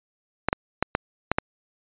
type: clicks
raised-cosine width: 0.5 ms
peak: -5 dBFS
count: 6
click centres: 0.486 / 0.529 / 0.826 / 0.951 / 1.316 / 1.385 s
effects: resampled to 8000 Hz